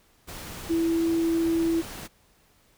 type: tone in noise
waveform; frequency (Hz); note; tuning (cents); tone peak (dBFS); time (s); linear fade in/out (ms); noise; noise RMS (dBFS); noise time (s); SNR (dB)
sine; 330.8; E4; +6; -21; 0.69-1.82; 20; pink; -39; 0.27-2.08; +15
effects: pink hiss -62 dBFS RMS until 2.77 s